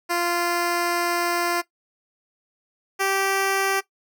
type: tone pair in turn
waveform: 10% pulse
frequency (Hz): 346.8 / 389.3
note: F4 / G4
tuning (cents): -12 / -12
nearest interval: major second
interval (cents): 200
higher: second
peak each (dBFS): -13 / -12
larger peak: second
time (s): 0.09-1.62 / 2.99-3.81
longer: first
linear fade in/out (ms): 20
effects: noise-tail reverb RT60 0.1 s tail -17 dB re dry